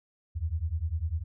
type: beating tone pair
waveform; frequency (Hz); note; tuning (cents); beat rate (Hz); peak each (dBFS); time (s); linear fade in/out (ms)
sine; 76.1 / 86.1; D#2 / F2; -38 / -24; 10; -31; 0.35-1.24; 20
effects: none